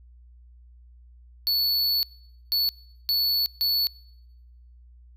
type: tone bursts at uneven times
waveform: square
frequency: 4435 Hz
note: C#8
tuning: in tune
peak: -21 dBFS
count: 4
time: 1.47-2.03 / 2.52-2.69 / 3.09-3.46 / 3.61-3.87 s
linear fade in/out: 0 ms
effects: noise-tail reverb RT60 1.0 s tail -26 dB re dry + added 60 Hz sine -48 dBFS peak until 5.16 s